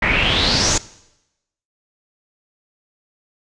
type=noise with low-pass filter sweep; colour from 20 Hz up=pink; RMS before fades=-17 dBFS; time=0.02-0.78 s; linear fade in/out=5 ms; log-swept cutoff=2000 to 6900 Hz; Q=5.6; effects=noise-tail reverb RT60 0.9 s tail -20 dB re dry + resampled to 22050 Hz